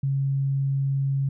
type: tone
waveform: sine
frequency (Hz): 137.1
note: C#3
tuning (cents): -19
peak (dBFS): -21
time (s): 0.03-1.29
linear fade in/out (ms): 5
effects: none